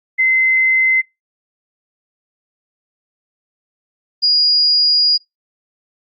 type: tone pair in turn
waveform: sine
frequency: 2060 / 4874 Hz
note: C7 / D#8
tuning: -28 / -37 cents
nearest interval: octave + minor third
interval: 1491 cents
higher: second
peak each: -10 dBFS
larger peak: neither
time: 0.18-1.02 / 4.22-5.18 s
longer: second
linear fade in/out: 20 ms
effects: noise-tail reverb RT60 0.2 s tail -25 dB re dry + Opus 32 kbps